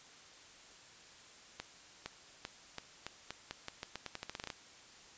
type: accelerating click train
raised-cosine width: 0.2 ms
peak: -23 dBFS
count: 19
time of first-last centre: 1.6-4.502 s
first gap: 460 ms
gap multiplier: 0.85
effects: white hiss -57 dBFS RMS until 5.17 s + resampled to 16000 Hz